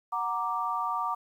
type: chord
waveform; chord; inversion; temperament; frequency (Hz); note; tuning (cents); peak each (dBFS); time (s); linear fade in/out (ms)
sine; Gb augmented; none; equal; 740 / 932.3 / 1174.7; Gb5 / Bb5 / D6; 0 / 0 / 0; -35 / -32 / -30; 0.12-1.15; 10
effects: 10-bit